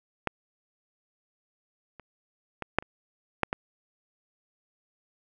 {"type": "clicks", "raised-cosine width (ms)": 0.5, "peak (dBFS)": [-11, -30, -18, -6, -29, -7, -13], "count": 7, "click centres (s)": [0.273, 1.997, 2.623, 2.786, 2.825, 3.433, 3.529], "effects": []}